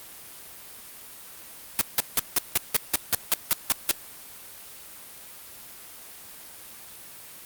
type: noise bursts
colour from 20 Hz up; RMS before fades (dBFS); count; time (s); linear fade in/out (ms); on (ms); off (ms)
white; -20; 12; 1.79-3.912; 0; 21; 170
effects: white hiss -44 dBFS RMS until 7.45 s + Opus 32 kbps